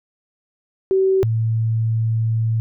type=tone pair in turn; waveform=sine; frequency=382.1 / 112.49 Hz; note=G4 / A2; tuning=-44 / +39 cents; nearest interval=octave + major sixth; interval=2117 cents; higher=first; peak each=-13 / -16 dBFS; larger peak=first; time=0.91-1.23 / 1.23-2.6 s; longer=second; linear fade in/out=0 ms; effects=none